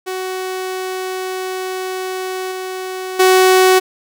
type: tone with level steps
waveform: sawtooth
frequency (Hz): 373.3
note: F#4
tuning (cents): +15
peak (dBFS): -17 / -19 / -4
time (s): 0.06-3.8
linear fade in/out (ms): 20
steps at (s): 2.51 / 3.19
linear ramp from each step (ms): 10
effects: none